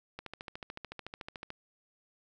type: click train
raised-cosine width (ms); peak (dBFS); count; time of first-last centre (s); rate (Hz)
0.3; -25; 19; 0.19-1.504; 13.7
effects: none